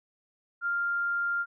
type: tone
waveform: sine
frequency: 1396.9 Hz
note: F6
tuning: in tune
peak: -26 dBFS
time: 0.61-1.46 s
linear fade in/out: 50 ms
effects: none